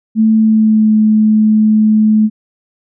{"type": "tone with pitch glide", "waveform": "sine", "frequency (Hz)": [220, 215.6], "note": ["A3", "A3"], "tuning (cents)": [0, -35], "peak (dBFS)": -6, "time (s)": [0.15, 2.3], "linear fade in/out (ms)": 50, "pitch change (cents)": -35, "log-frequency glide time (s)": [0.35, 0.94], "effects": []}